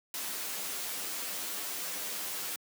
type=noise with comb filter; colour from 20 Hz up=white; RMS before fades=-37 dBFS; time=0.14-2.56 s; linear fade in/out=2 ms; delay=10 ms; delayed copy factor=+0.55; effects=high-pass 200 Hz 12 dB/octave